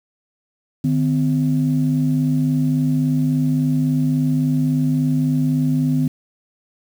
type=tone pair together; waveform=sine; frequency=151.7 / 255.3 Hz; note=D#3 / C4; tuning=-44 / -42 cents; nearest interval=major sixth; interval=902 cents; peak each=-17 dBFS; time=0.84-6.08 s; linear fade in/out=5 ms; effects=tanh soft clip ceiling -8 dBFS + 7-bit